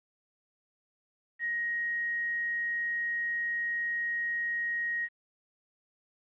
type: tone with quantisation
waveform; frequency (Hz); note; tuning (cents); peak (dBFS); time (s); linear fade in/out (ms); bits
sine; 1881; A#6; +15; -29; 1.39-5.09; 50; 9
effects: resampled to 8000 Hz